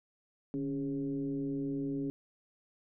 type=tone with frequency modulation; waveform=sine; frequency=278.4 Hz; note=C#4; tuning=8 cents sharp; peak=-32 dBFS; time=0.54-2.1 s; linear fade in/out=0 ms; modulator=131 Hz; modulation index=0.78; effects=none